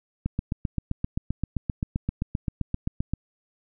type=click train; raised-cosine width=5 ms; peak=-13 dBFS; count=23; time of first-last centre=0.26-3.136 s; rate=7.65 Hz; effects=none